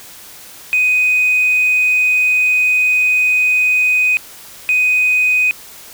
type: tone pair in turn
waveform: sine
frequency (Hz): 2500 / 2500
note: D#7 / D#7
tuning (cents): +8 / +8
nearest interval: unison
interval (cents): 0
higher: neither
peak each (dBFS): -9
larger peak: neither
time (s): 0.73-4.17 / 4.69-5.51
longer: first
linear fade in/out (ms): 0
effects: tanh soft clip ceiling -7 dBFS + white hiss -37 dBFS RMS until 5.93 s